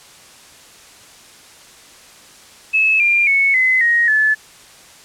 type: tone with pitch steps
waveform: sine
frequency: 2595 / 2393 / 2207 / 2036 / 1877.8 / 1732 Hz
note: E7 / D7 / C#7 / C7 / A#6 / A6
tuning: -28 / +32 / -8 / -48 / +12 / -28 cents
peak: -11 dBFS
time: 2.73-4.35 s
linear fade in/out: 20 ms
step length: 270 ms
effects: white hiss -43 dBFS RMS until 5.04 s + low-pass 9000 Hz 12 dB/octave